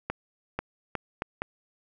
accelerating click train, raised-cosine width 0.5 ms, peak -14 dBFS, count 5, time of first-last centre 0.1-1.419 s, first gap 490 ms, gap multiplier 0.74, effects none

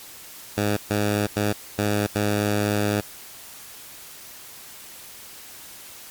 10% pulse tone bursts at uneven times, 103.83 Hz, G#2, in tune, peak -12 dBFS, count 5, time 0.57-0.77 / 0.9-1.27 / 1.36-1.53 / 1.78-2.07 / 2.15-3.01 s, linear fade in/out 10 ms, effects white hiss -42 dBFS RMS until 6.1 s + MP3 96 kbps

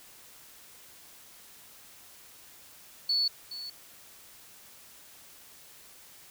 sine tone with echo, 4435 Hz, C#8, in tune, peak -24 dBFS, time 3.09-3.28 s, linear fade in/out 5 ms, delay 420 ms, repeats 1, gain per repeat -13 dB, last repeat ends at 3.7 s, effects white hiss -53 dBFS RMS until 6.3 s

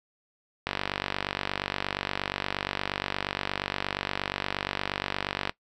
click train, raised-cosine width 0.3 ms, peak -11 dBFS, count 235, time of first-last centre 0.67-5.495 s, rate 48.5 Hz, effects noise-tail reverb RT60 0.1 s tail -18 dB re dry

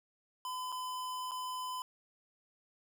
square tone with dropouts, 1012 Hz, B5, 42 cents sharp, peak -38 dBFS, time 0.45-1.82 s, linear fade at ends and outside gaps 1 ms, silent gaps 0.72-0.724 / 1.311-1.317 s, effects none

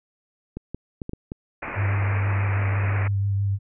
clicks, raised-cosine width 3 ms, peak -18 dBFS, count 6, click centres 0.57 / 0.746 / 1.018 / 1.094 / 1.134 / 1.319 s
white low-pass noise, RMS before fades -32 dBFS, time 1.62-3.08 s, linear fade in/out 5 ms, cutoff 2500 Hz, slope 96 dB/octave
sine tone with vibrato, 99.5 Hz, G2, 26 cents sharp, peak -20 dBFS, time 1.75-3.59 s, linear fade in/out 50 ms, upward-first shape sine, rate 6.1 Hz, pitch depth 19 cents each way
effects none

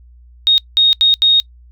sine tone bursts at uneven times, 3729 Hz, A#7, in tune, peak -7 dBFS, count 4, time 0.47-0.58 / 0.77-0.93 / 1.01-1.14 / 1.22-1.4 s, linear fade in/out 0 ms, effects noise-tail reverb RT60 0.1 s tail -26 dB re dry + added 60 Hz sine -40 dBFS peak until 1.71 s

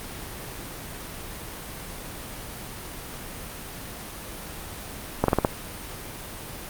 slowing click train, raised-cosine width 1 ms, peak -4 dBFS, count 5, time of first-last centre 5.24-5.449 s, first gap 43 ms, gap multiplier 1.13, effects pink hiss -37 dBFS RMS until 6.69 s + Opus 32 kbps

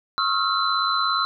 sine tone cluster, 1095 / 1279 / 1376 / 4034 Hz, C#6 / D#6 / F6 / B7, -22 / +47 / -26 / +36 cents, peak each -25 dBFS, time 0.18-1.25 s, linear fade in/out 0 ms, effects none

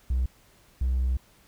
triangle tone pair in turn, 63.2 / 63.54 Hz, B1 / B1, +41 / +50 cents, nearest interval unison, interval 9 cents, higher second, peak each -19 / -19 dBFS, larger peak neither, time 0.1-0.26 / 0.81-1.17 s, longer second, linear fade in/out 5 ms, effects tanh soft clip ceiling -18 dBFS + pink hiss -59 dBFS RMS until 1.47 s

